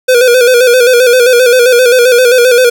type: tone with vibrato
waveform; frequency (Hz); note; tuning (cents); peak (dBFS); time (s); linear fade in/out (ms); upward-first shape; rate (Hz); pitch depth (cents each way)
square; 493.9; B4; 0; -4; 0.08-2.7; 10; square; 7.6; 58
effects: 7-bit